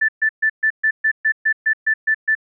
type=tone bursts; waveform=sine; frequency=1760 Hz; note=A6; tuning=in tune; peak=-13 dBFS; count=12; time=0.01-2.352 s; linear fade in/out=10 ms; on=76 ms; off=130 ms; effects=none